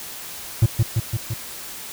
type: tone with echo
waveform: triangle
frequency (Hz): 113.3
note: A#2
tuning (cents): -49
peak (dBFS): -8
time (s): 0.62-0.66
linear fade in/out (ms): 5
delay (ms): 170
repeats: 4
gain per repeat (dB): -3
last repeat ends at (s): 1.34
effects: white hiss -35 dBFS RMS until 1.92 s